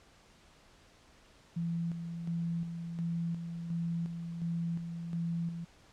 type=tone with tremolo; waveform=sine; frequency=168.5 Hz; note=E3; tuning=38 cents sharp; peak=-31 dBFS; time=1.56-5.65 s; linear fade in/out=10 ms; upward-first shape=square; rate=1.4 Hz; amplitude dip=50%; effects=pink hiss -61 dBFS RMS until 5.92 s + low-pass 7000 Hz 12 dB/octave

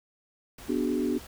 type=noise; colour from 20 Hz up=pink; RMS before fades=-46 dBFS; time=0.58-1.27 s; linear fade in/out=5 ms
type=chord; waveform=sine; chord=G# half-diminished seventh; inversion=first; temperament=equal; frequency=246.9 / 293.7 / 370 / 415.3 Hz; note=B3 / D4 / F#4 / G#4; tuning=0 / 0 / 0 / 0 cents; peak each=-29 / -29 / -31 / -35 dBFS; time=0.68-1.19 s; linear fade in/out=20 ms
effects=none

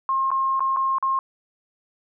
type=tone with dropouts; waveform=sine; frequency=1069 Hz; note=C6; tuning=37 cents sharp; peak=-19 dBFS; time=0.09-1.19 s; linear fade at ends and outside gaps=1 ms; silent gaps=0.305-0.315 / 0.595-0.605 / 0.763-0.769 / 0.984-1.026 s; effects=none

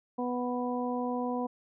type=harmonic tone; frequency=246.9 Hz; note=B3; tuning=in tune; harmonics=1 / 2 / 3 / 4; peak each=-32 / -35 / -37 / -38 dBFS; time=0.18-1.47 s; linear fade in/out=10 ms; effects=none

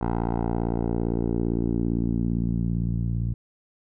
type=tone with low-pass filter sweep; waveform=10% pulse; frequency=57.7 Hz; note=A#1; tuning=17 cents flat; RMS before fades=-25 dBFS; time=0.01-3.34 s; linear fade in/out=5 ms; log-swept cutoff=980 to 120 Hz; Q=1.7; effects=none

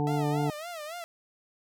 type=harmonic tone; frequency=146.83 Hz; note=D3; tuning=in tune; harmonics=1 / 2 / 3 / 5 / 6; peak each=-28 / -31 / -33 / -35 / -36 dBFS; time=0-0.5 s; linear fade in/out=0 ms
type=tone with vibrato; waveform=sawtooth; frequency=648 Hz; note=E5; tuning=30 cents flat; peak=-33 dBFS; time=0.07-1.04 s; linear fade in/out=0 ms; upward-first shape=sine; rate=3.6 Hz; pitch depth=150 cents each way
effects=none

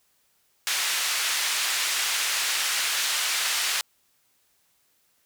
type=band-pass noise; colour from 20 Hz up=pink; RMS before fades=-26 dBFS; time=0.67-3.81 s; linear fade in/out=0 ms; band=1800 to 10000 Hz; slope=12 dB/octave; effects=white hiss -67 dBFS RMS until 5.25 s

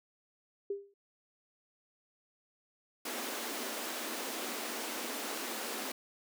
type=tone with exponential decay; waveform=sine; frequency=400 Hz; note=G4; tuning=35 cents sharp; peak=-30 dBFS; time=0.7-0.94 s; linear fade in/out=5 ms; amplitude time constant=52 ms
type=high-pass noise; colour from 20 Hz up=pink; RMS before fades=-39 dBFS; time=3.05-5.92 s; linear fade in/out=5 ms; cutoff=220 Hz; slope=96 dB/octave
effects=none

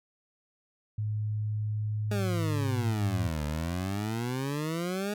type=tone; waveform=sine; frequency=106.5 Hz; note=G#2; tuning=44 cents sharp; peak=-28 dBFS; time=0.98-3.28 s; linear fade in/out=5 ms
type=exponential two-way sweep; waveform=20% pulse; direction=down then up; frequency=210.4 to 73.2 to 210.4 Hz; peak=-25 dBFS; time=2.11-5.14 s; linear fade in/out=5 ms; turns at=3.44 s
effects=none

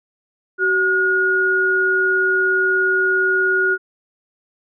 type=tone pair together; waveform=sine; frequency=377.8 / 1439.2 Hz; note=F#4 / F#6; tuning=+36 / -48 cents; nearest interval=octave + major seventh; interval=2316 cents; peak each=-20 / -15 dBFS; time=0.58-3.78 s; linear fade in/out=50 ms; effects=none

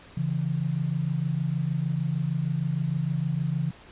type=tone pair together; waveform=sine; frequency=138.59 / 165.09 Hz; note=C#3 / E3; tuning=0 / +3 cents; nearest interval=minor third; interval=303 cents; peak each=-27 dBFS; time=0.17-3.71 s; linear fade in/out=5 ms; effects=pink hiss -50 dBFS RMS until 3.91 s + resampled to 8000 Hz

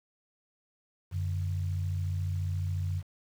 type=tone pair together; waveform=sine; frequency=92.5 / 146.72 Hz; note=F#2 / D3; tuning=0 / -1 cents; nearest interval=minor sixth; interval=799 cents; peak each=-29 / -38 dBFS; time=1.11-3.03 s; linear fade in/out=50 ms; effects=9-bit

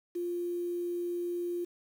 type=tone with quantisation; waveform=sine; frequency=349.2 Hz; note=F4; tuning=in tune; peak=-31 dBFS; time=0.15-1.65 s; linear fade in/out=10 ms; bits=9; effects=none

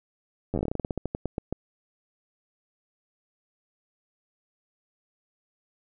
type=slowing click train; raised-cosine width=2 ms; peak=-15 dBFS; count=20; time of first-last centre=0.54-1.526 s; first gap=10 ms; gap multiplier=1.16; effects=none

